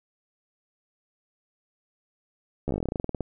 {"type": "slowing click train", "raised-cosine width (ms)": 2, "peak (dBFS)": -15, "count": 18, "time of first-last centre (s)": [2.68, 3.207], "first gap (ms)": 13, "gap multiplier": 1.1, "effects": []}